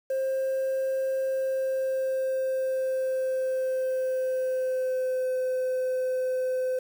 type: tone with pitch glide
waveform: sine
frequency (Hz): 530 to 512.5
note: C5 to C5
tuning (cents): +22 to -36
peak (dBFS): -22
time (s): 0.1-6.79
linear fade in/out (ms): 5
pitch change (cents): -58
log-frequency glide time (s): 1.25-5.37
effects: tanh soft clip ceiling -24 dBFS + 8-bit